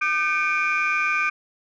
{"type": "tone cluster", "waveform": "sine", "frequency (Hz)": [1207, 1542, 2240, 2407], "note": ["D6", "G6", "C#7", "D7"], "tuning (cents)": [47, -29, 18, 42], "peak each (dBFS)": [-24, -24, -29, -22], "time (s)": [0.01, 1.3], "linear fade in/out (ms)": 10, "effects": ["tanh soft clip ceiling -14 dBFS"]}